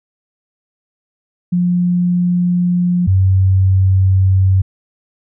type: tone pair in turn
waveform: sine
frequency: 177.3 / 94.93 Hz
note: F3 / F#2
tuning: +26 / +45 cents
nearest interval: major seventh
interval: 1081 cents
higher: first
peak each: -11 / -8 dBFS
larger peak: second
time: 1.52-3.07 / 3.07-4.62 s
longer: neither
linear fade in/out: 10 ms
effects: none